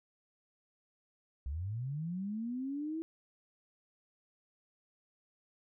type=linear sweep; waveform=sine; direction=up; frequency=62.5 to 329.6 Hz; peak=-35 dBFS; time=1.46-3.02 s; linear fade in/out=0 ms; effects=none